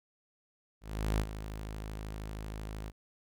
sawtooth tone with ADSR envelope, 52.9 Hz, G#1, 33 cents sharp, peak -23 dBFS, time 0.81-2.92 s, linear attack 380 ms, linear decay 61 ms, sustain -12 dB, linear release 40 ms, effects none

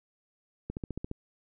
click train, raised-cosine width 3 ms, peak -22 dBFS, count 7, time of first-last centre 0.7-1.114 s, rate 14.5 Hz, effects none

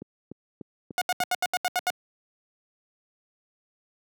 click train, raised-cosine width 3 ms, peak -22 dBFS, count 5, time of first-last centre 0.02-1.203 s, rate 3.38 Hz
sawtooth tone bursts, 724 Hz, F#5, 38 cents flat, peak -19 dBFS, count 9, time 0.98-1.902 s, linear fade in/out 0 ms, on 34 ms, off 77 ms
effects high-pass 200 Hz 12 dB/octave

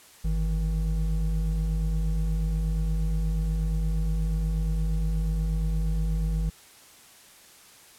triangle tone pair together, 50.53 / 160 Hz, G#1 / D#3, -47 / +49 cents, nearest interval octave + minor sixth, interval 1996 cents, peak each -22 / -28 dBFS, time 0.24-6.5 s, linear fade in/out 10 ms, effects white hiss -52 dBFS RMS until 7.98 s + low-pass 12000 Hz 12 dB/octave

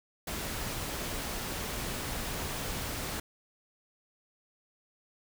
pink noise, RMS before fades -36 dBFS, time 0.27-3.2 s, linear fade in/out 5 ms, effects none

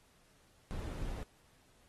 brown noise, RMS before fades -40 dBFS, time 0.71-1.23 s, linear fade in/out 0 ms, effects pink hiss -68 dBFS RMS until 1.88 s + AAC 32 kbps

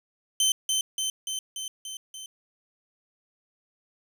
20% pulse tone with echo, 3083 Hz, G7, 29 cents flat, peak -15 dBFS, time 0.4-0.52 s, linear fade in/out 2 ms, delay 290 ms, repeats 6, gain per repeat -3 dB, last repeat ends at 2.26 s, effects none

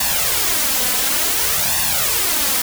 white noise with flanger, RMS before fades -18 dBFS, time 0-2.62 s, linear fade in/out 5 ms, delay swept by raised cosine 1.1 to 4 ms, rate 0.56 Hz, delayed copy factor +0.7, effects none

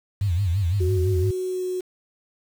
sine tone with vibrato, 92.5 Hz, F#2, in tune, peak -19 dBFS, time 0.21-1.31 s, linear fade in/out 5 ms, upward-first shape sine, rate 5.9 Hz, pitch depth 190 cents each way
sine tone with pitch glide, 370 to 366.8 Hz, F#4 to F#4, 0 to -15 cents, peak -24 dBFS, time 0.8-1.81 s, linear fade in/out 10 ms, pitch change -15 cents, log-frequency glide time 1.48-1.64 s
effects 7-bit

